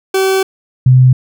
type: tone pair in turn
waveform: 40% pulse / sine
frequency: 383 / 128.15 Hz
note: G4 / C3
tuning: -40 / -36 cents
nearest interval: octave + perfect fifth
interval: 1896 cents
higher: first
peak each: -9 / -3 dBFS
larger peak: second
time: 0.14-0.43 / 0.86-1.13 s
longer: first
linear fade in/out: 5 ms
effects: none